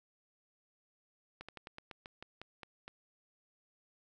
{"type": "slowing click train", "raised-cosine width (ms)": 0.3, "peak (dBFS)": -30, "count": 11, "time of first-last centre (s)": [1.41, 2.88], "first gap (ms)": 76, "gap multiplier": 1.14, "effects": []}